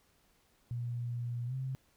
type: tone with pitch glide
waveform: sine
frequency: 120 to 131.62 Hz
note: B2 to C3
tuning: -49 to +11 cents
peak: -34 dBFS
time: 0.71-1.75 s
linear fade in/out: 0 ms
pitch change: +160 cents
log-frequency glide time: 1.46-1.54 s
effects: pink hiss -70 dBFS RMS until 1.96 s